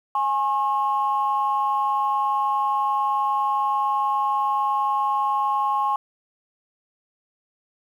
sine tone pair together, 830.6 / 1081.2 Hz, G#5 / C#6, 0 / -44 cents, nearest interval perfect fourth, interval 456 cents, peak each -22 / -21 dBFS, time 0.15-5.96 s, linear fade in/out 2 ms, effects tanh soft clip ceiling -12 dBFS + 9-bit

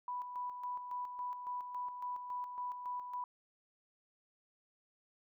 sine tone with tremolo, 987.8 Hz, B5, in tune, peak -37 dBFS, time 0.08-3.24 s, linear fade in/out 2 ms, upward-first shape square, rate 3.6 Hz, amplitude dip 50%, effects none

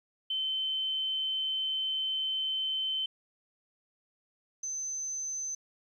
sine tone pair in turn, 3076 / 6152 Hz, G7 / G8, -33 / -33 cents, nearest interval octave, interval 1200 cents, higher second, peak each -29 / -33 dBFS, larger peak first, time 0.3-3.06 / 4.63-5.55 s, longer first, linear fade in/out 5 ms, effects 11-bit

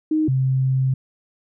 sine tone pair in turn, 311.1 / 131.71 Hz, D#4 / C3, 0 / +12 cents, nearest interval octave + minor third, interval 1488 cents, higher first, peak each -16 dBFS, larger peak neither, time 0.11-0.28 / 0.28-0.94 s, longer second, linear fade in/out 5 ms, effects none

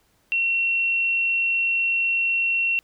sine tone, 2724 Hz, F7, 44 cents flat, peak -19 dBFS, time 0.32-2.79 s, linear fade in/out 0 ms, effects pink hiss -64 dBFS RMS until 2.83 s

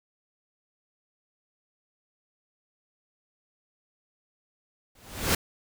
pink noise with exponential growth, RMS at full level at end -20 dBFS, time 4.95-5.35 s, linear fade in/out 5 ms, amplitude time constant 86 ms, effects none

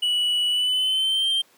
triangle tone with pitch glide, 2944 to 3155 Hz, F#7 to G7, -9 to +10 cents, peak -18 dBFS, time 0.02-1.42 s, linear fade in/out 10 ms, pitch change +119 cents, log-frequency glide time 0.49-1.28 s, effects pink hiss -57 dBFS RMS until 1.57 s + high-pass 300 Hz 12 dB/octave

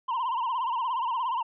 triangle tone with vibrato, 980 Hz, B5, 14 cents flat, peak -24 dBFS, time 0.08-1.43 s, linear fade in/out 10 ms, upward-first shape sine, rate 17 Hz, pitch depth 130 cents each way, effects resampled to 8000 Hz

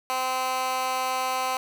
15% pulse tone with high-pass filter, 258.3 Hz, C4, 22 cents flat, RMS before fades -27 dBFS, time 0.1-1.57 s, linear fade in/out 0 ms, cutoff 880 Hz, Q 1.4, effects none

